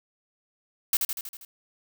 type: noise with echo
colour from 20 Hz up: blue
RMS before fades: -22 dBFS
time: 0.93-0.97 s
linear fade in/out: 2 ms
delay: 80 ms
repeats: 6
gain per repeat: -4 dB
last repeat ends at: 1.45 s
effects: none